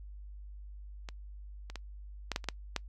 clicks, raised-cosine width 0.2 ms, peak -25 / -27 / -23 / -15 / -14 / -28 / -14 / -14 dBFS, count 8, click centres 1.088 / 1.7 / 1.757 / 2.317 / 2.361 / 2.442 / 2.487 / 2.763 s, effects noise-tail reverb RT60 0.1 s tail -25 dB re dry + added 50 Hz sine -44 dBFS peak until 2.88 s

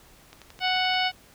click train, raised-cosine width 0.2 ms, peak -27 dBFS, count 8, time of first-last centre 0.33-0.939 s, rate 11.5 Hz
harmonic tone, 740 Hz, F#5, in tune, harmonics 1 / 2 / 3 / 4 / 5 / 6 / 7, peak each -26 / -31 / -29 / -28 / -34 / -34 / -36 dBFS, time 0.6-1.12 s, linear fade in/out 50 ms
effects pink hiss -54 dBFS RMS until 1.34 s

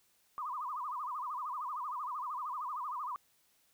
sine tone with vibrato, 1100 Hz, C#6, 14 cents flat, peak -36 dBFS, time 0.38-3.16 s, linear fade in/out 0 ms, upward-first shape sine, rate 13 Hz, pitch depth 220 cents each way, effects white hiss -71 dBFS RMS until 3.73 s

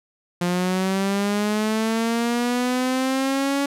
sawtooth linear sweep, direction up, 174.61 to 281.9 Hz, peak -16 dBFS, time 0.41-3.66 s, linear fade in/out 5 ms, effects low-pass 12000 Hz 12 dB/octave

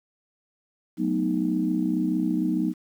sine chord, B dominant seventh, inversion second, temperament equal, 185 / 220 / 246.9 / 311.1 Hz, F#3 / A3 / B3 / D#4, 0 / 0 / 0 / 0 cents, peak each -27 / -31 / -27 / -25 dBFS, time 0.97-2.74 s, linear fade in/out 50 ms, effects tanh soft clip ceiling -11 dBFS + 9-bit

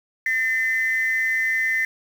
sine tone pair together, 1806.3 / 2044 Hz, A6 / C7, +45 / -41 cents, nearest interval major second, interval 214 cents, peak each -21 dBFS, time 0.26-1.85 s, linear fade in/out 2 ms, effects tanh soft clip ceiling -13 dBFS + 7-bit

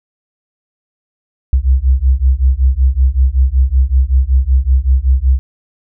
sine beating tone pair, 62.8 / 68.1 Hz, B1 / C#2, +30 / -30 cents, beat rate 5.3 Hz, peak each -11 dBFS, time 1.53-5.39 s, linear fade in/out 0 ms, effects none

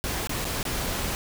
pink noise with dropouts, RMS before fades -29 dBFS, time 0.04-1.15 s, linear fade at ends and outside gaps 0 ms, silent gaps 0.272-0.294 / 0.445-0.452 / 0.629-0.652 s, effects none

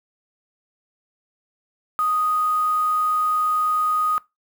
sine tone with quantisation, 1244.5 Hz, D#6, in tune, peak -18 dBFS, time 1.99-4.18 s, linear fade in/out 0 ms, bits 6, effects noise-tail reverb RT60 0.2 s tail -21 dB re dry

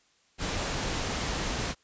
pink noise, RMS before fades -31 dBFS, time 0.38-1.75 s, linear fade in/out 50 ms, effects white hiss -66 dBFS RMS until 1.83 s + resampled to 16000 Hz

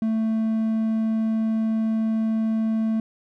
triangle tone, 221.6 Hz, A3, 13 cents sharp, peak -18 dBFS, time 0.02-3 s, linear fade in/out 2 ms, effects none

